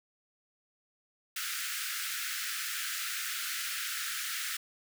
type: high-pass noise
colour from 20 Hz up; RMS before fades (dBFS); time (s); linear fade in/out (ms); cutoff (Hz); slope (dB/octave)
pink; -36; 1.36-4.57; 5; 1300; 96
effects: none